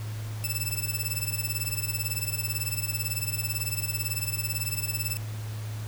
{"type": "tone with tremolo", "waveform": "5% pulse", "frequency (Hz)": 2637, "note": "E7", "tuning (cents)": 0, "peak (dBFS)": -17, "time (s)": [0.44, 5.17], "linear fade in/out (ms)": 0, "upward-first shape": "sine", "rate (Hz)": 18, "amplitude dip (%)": 85, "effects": ["added 108 Hz sine -32 dBFS peak until 5.87 s", "pink hiss -45 dBFS RMS until 5.87 s"]}